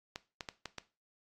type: clicks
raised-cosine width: 0.2 ms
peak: -22 dBFS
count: 5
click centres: 0.159 / 0.408 / 0.488 / 0.657 / 0.783 s
effects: noise-tail reverb RT60 0.3 s tail -17 dB re dry + AAC 48 kbps